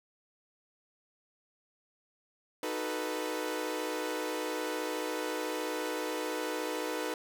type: chord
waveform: sawtooth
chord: B dominant seventh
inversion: first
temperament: equal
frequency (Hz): 311.1 / 370 / 440 / 493.9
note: D#4 / F#4 / A4 / B4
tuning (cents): 0 / 0 / 0 / 0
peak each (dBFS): -34 / -38 / -35 / -33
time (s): 2.63-7.14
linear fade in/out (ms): 2
effects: none